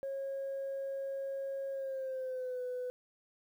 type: tone with pitch glide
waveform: sine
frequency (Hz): 545 to 499.8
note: C#5 to B4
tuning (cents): -29 to +21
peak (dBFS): -34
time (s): 0.03-2.9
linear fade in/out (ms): 0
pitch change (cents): -150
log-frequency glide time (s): 1.71-2.61
effects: tanh soft clip ceiling -33 dBFS + 11-bit